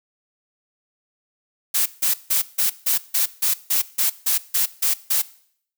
blue noise bursts, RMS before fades -19 dBFS, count 13, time 1.74-5.22 s, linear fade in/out 10 ms, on 120 ms, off 160 ms, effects noise-tail reverb RT60 0.6 s tail -19 dB re dry

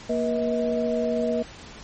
sine tone cluster, 234.6 / 481.1 / 638 Hz, A#3 / B4 / D#5, +11 / -45 / +43 cents, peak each -26 dBFS, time 0.09-1.43 s, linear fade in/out 10 ms, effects pink hiss -43 dBFS RMS until 1.83 s + MP3 32 kbps

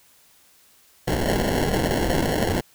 white noise with sample-and-hold, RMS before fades -22 dBFS, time 1.07-2.61 s, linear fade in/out 10 ms, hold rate 1225 Hz, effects white hiss -56 dBFS RMS until 2.74 s

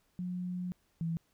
sine tone pair in turn, 180 / 165.3 Hz, F#3 / E3, -47 / +5 cents, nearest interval minor second, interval 148 cents, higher first, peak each -34 / -31 dBFS, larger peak second, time 0.19-0.72 / 1.01-1.17 s, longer first, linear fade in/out 0 ms, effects pink hiss -73 dBFS RMS until 1.33 s

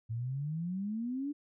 sine exponential sweep, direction up, 110 to 297.3 Hz, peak -33 dBFS, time 0.09-1.33 s, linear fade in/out 20 ms, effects none

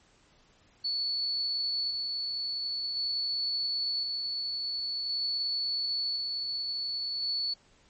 sine tone with tremolo, 4435 Hz, C#8, in tune, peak -28 dBFS, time 0.84-7.54 s, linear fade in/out 10 ms, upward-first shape square, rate 0.47 Hz, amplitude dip 25%, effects pink hiss -63 dBFS RMS until 7.89 s + MP3 32 kbps

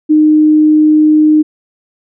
sine tone, 306.6 Hz, D#4, 25 cents flat, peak -4 dBFS, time 0.09-1.43 s, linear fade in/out 20 ms, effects none

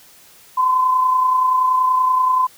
sine tone pair together, 1020.5 / 1051 Hz, C6 / C6, -44 / +7 cents, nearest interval minor second, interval 51 cents, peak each -13 / -25 dBFS, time 0.57-2.47 s, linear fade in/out 10 ms, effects white hiss -47 dBFS RMS until 2.57 s

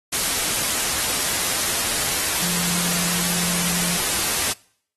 sine tone in noise, 174.61 Hz, F3, in tune, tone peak -29 dBFS, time 2.42-3.97 s, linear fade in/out 10 ms, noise white, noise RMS -22 dBFS, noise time 0.12-4.53 s, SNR -10 dB, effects noise-tail reverb RT60 0.6 s tail -24 dB re dry + AAC 32 kbps

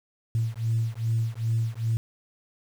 sine beating tone pair, 112.4 / 114.9 Hz, A2 / A#2, +37 / -25 cents, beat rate 2.5 Hz, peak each -26 dBFS, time 0.35-1.97 s, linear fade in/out 0 ms, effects tanh soft clip ceiling -17 dBFS + 8-bit

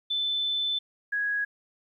sine tone pair in turn, 3520 / 1661.2 Hz, A7 / G#6, 0 / 0 cents, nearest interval octave + minor second, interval 1300 cents, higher first, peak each -25 dBFS, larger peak neither, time 0.1-0.79 / 1.12-1.45 s, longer first, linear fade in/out 10 ms, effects 11-bit

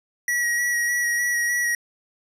square tone with vibrato, 1917 Hz, A#6, 48 cents sharp, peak -21 dBFS, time 0.28-1.75 s, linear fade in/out 2 ms, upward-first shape square, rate 3.3 Hz, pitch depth 15 cents each way, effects resampled to 32000 Hz

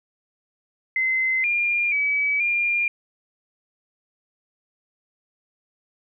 sine tone with pitch steps, 2059 / 2405 / 2285 / 2402 Hz, C7 / D7 / D7 / D7, -28 / +41 / -48 / +38 cents, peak -19 dBFS, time 0.96-2.88 s, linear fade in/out 2 ms, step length 480 ms, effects none

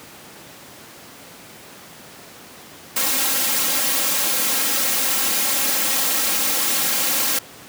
white noise with comb filter, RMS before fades -20 dBFS, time 2.96-7.39 s, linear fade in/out 5 ms, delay 3.7 ms, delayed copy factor +1, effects pink hiss -41 dBFS RMS until 7.68 s + high-pass 150 Hz 12 dB/octave

